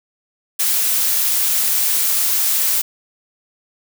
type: noise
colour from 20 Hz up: blue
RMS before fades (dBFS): -17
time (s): 0.59-2.82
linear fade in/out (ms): 10
effects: none